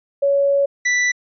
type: tone pair in turn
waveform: sine / 45% pulse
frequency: 560 / 1973.8 Hz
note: C#5 / B6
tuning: +18 / -2 cents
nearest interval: octave + minor seventh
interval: 2180 cents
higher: second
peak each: -13 / -15 dBFS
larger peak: first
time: 0.22-0.66 / 0.85-1.12 s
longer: first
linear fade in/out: 10 ms
effects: resampled to 16000 Hz